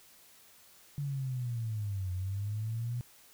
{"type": "linear two-way sweep", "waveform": "sine", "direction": "down then up", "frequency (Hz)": [144.9, 90.4, 123], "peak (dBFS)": -32, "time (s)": [0.98, 3.01], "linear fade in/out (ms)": 0, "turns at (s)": 2.12, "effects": ["white hiss -59 dBFS RMS until 3.33 s"]}